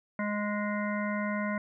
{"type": "harmonic tone", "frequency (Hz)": 207.7, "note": "G#3", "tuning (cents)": 0, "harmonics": [1, 3, 5, 7, 9, 10], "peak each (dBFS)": [-31, -36, -38, -39, -41, -41], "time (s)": [0.19, 1.58], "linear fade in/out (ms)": 2, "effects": []}